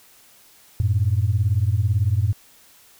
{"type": "beating tone pair", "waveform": "sine", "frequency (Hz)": [92.9, 110.9], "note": ["F#2", "A2"], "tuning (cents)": [7, 14], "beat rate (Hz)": 18, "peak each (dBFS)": -19, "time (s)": [0.8, 2.33], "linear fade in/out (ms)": 0, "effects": ["tanh soft clip ceiling -9 dBFS", "white hiss -52 dBFS RMS until 2.99 s"]}